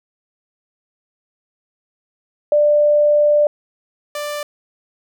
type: tone pair in turn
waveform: sine / sawtooth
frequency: 592 / 589.9 Hz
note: D5 / D5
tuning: +14 / +8 cents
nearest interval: unison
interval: 6 cents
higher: first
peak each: -10 / -19 dBFS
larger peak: first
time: 2.52-3.47 / 4.15-4.43 s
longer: first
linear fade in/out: 2 ms
effects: none